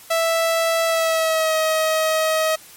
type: tone with pitch glide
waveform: sawtooth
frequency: 659.3 to 633.2 Hz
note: E5 to D#5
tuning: 0 to +30 cents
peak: -13 dBFS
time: 0.1-2.56 s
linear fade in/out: 10 ms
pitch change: -70 cents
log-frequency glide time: 0.86-1.55 s
effects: white hiss -44 dBFS RMS until 2.76 s + MP3 64 kbps